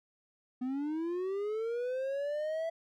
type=linear sweep; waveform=triangle; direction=up; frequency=246.9 to 664 Hz; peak=-30 dBFS; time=0.61-2.7 s; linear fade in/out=10 ms; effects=none